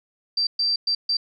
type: tone bursts at uneven times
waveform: sine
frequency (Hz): 4689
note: D8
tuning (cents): -4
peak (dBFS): -19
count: 4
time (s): 0.37-0.47 / 0.59-0.76 / 0.87-0.95 / 1.09-1.17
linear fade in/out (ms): 5
effects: none